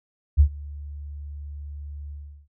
sine tone with ADSR envelope, 72.6 Hz, D2, 19 cents flat, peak -9 dBFS, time 0.37-2.48 s, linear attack 31 ms, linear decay 82 ms, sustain -24 dB, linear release 370 ms, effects none

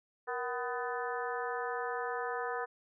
harmonic tone with a mistuned harmonic, 250.4 Hz, B3, 24 cents sharp, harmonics 2 / 3 / 4 / 5 / 6 / 7, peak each -38 / -40 / -41 / -42 / -43 / -43 dBFS, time 0.27-2.66 s, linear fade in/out 20 ms, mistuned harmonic 2, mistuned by -89 cents, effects none

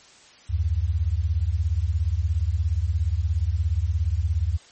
sine beating tone pair, 73 / 90 Hz, D2 / F#2, -10 / -47 cents, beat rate 17 Hz, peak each -23 dBFS, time 0.49-4.58 s, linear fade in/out 20 ms, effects white hiss -51 dBFS RMS until 4.71 s + MP3 32 kbps

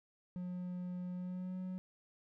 triangle tone with pitch glide, 179.8 to 184.64 Hz, F#3 to F#3, -49 to -3 cents, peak -37 dBFS, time 0.36-1.78 s, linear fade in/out 0 ms, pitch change +46 cents, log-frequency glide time 1.14-1.57 s, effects none

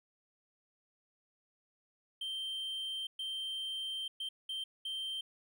triangle tone bursts at uneven times, 3136 Hz, G7, in tune, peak -35 dBFS, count 5, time 2.21-3.07 / 3.19-4.08 / 4.2-4.29 / 4.49-4.64 / 4.85-5.21 s, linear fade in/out 5 ms, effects none

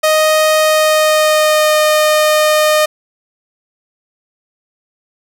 sawtooth tone with pitch glide, 622.3 to 612.7 Hz, D#5 to D#5, 0 to -27 cents, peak -5 dBFS, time 0.03-2.86 s, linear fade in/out 10 ms, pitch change -27 cents, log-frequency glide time 0.58-1.77 s, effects none

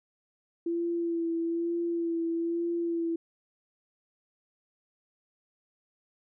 sine tone with vibrato, 336.7 Hz, E4, 37 cents sharp, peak -27 dBFS, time 0.66-3.16 s, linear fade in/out 5 ms, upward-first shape sine, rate 1.1 Hz, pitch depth 24 cents each way, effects none

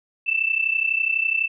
sine tone pair together, 2637 / 2669 Hz, E7 / E7, 0 / +21 cents, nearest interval unison, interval 21 cents, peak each -22 dBFS, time 0.26-1.48 s, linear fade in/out 20 ms, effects none

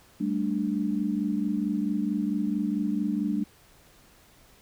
sine chord, G suspended second, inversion none, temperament just, 196 / 220.5 / 294 Hz, G3 / A3 / D4, 0 / +4 / +2 cents, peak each -29 dBFS, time 0.2-3.44 s, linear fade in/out 10 ms, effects pink hiss -57 dBFS RMS until 4.61 s

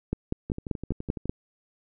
two click trains, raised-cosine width 3 ms, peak -21 / -13 dBFS, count 10 / 7, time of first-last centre 0.5-1.256 / 0.13-1.295 s, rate 11.9 / 5.15 Hz, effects none

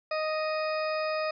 harmonic tone, 622.3 Hz, D#5, in tune, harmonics 1 / 2 / 3 / 4 / 6 / 7 / 8, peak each -29 / -34 / -40 / -38 / -51 / -49 / -42 dBFS, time 0.11-1.31 s, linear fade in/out 5 ms, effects none

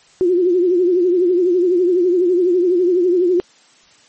sine tone with vibrato, 357.6 Hz, F4, 41 cents sharp, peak -11 dBFS, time 0.21-3.4 s, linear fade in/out 0 ms, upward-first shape triangle, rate 12 Hz, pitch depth 100 cents each way, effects white hiss -50 dBFS RMS until 4.08 s + MP3 32 kbps

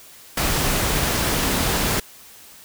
sine tone in noise, 270.2 Hz, C#4, 44 cents flat, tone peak -30 dBFS, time 1.42-1.64 s, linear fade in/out 5 ms, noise pink, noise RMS -21 dBFS, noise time 0.37-2 s, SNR -12 dB, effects white hiss -45 dBFS RMS until 2.64 s

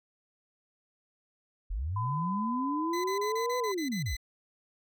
sine linear two-way sweep, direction up then down, 37.67 to 500 to 37.67 Hz, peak -30 dBFS, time 1.7-4.16 s, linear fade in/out 10 ms, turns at 3.58 s
sine tone, 1010 Hz, B5, 39 cents sharp, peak -32 dBFS, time 1.96-3.72 s, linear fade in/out 5 ms
20% pulse tone bursts, 2017 Hz, B6, 36 cents sharp, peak -32 dBFS, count 9, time 2.93-4.168 s, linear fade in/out 5 ms, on 110 ms, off 31 ms
effects none

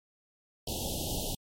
pink band-stop noise, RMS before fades -34 dBFS, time 0.67-1.35 s, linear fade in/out 5 ms, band 870 to 2800 Hz, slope 96 dB/octave, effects MP3 64 kbps

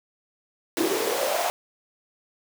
pink noise with high-pass filter sweep, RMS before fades -25 dBFS, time 0.77-1.5 s, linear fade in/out 0 ms, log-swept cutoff 320 to 740 Hz, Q 5.7, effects none

